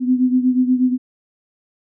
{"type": "beating tone pair", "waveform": "sine", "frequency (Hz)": [251.7, 260], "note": ["B3", "C4"], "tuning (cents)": [33, -11], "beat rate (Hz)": 8.3, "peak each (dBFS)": [-14, -19], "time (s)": [0, 0.98], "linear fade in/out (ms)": 50, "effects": []}